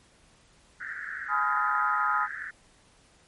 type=band-pass noise; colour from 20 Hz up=white; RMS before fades=-37 dBFS; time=0.8-2.51 s; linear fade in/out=10 ms; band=1400 to 1900 Hz; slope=96 dB/octave
type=chord; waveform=sine; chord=F half-diminished seventh; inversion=first; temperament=just; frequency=838.1 / 1005.8 / 1257.2 / 1396.9 Hz; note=Ab5 / Cb6 / Eb6 / F6; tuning=+16 / +31 / +18 / 0 cents; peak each=-32 / -32 / -26 / -29 dBFS; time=1.28-2.28 s; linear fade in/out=50 ms
effects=pink hiss -60 dBFS RMS until 3.27 s + MP3 48 kbps